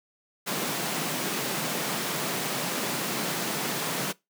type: high-pass noise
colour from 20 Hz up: pink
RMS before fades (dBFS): -30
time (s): 0.46-4.13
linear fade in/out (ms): 20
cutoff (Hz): 140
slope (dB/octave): 48
effects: noise-tail reverb RT60 0.2 s tail -22 dB re dry